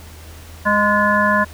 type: harmonic tone with a mistuned harmonic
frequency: 206.6 Hz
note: G#3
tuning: 9 cents flat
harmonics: 1 / 3 / 5 / 7 / 8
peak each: -20 / -20 / -17 / -22 / -18 dBFS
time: 0.65-1.45 s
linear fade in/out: 20 ms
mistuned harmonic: 8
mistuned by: +70 cents
effects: added 80 Hz sine -37 dBFS peak until 1.53 s + pink hiss -42 dBFS RMS until 1.53 s